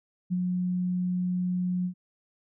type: tone with ADSR envelope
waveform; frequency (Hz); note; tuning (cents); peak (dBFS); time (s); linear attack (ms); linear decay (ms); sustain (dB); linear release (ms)
sine; 180.6; F#3; -42; -23; 0.3-1.94; 26; 34; -2; 88
effects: none